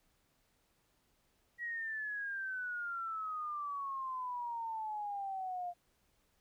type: exponential sweep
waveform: sine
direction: down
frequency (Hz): 1923 to 698.5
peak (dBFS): -37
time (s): 1.58-5.74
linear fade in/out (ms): 50
effects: pink hiss -75 dBFS RMS until 6.4 s